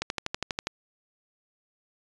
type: click train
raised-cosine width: 0.2 ms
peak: -11 dBFS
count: 9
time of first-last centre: 0.02-0.67 s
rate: 12.3 Hz
effects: resampled to 22050 Hz